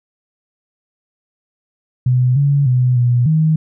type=tone with pitch steps; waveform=sine; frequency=125.9 / 141.7 / 125.8 / 122 / 157.4 Hz; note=B2 / C#3 / B2 / B2 / D#3; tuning=+34 / +38 / +32 / -21 / +20 cents; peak=-10 dBFS; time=2.06-3.56 s; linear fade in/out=5 ms; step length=300 ms; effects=none